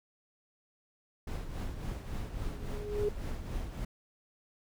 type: noise with tremolo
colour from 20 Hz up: brown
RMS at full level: -35 dBFS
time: 1.27-3.85 s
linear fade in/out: 5 ms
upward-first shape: triangle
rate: 3.6 Hz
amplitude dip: 60%
type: tone with exponential growth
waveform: sine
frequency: 415.3 Hz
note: G#4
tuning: in tune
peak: -26 dBFS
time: 2.4-3.09 s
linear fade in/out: 5 ms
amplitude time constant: 150 ms
effects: none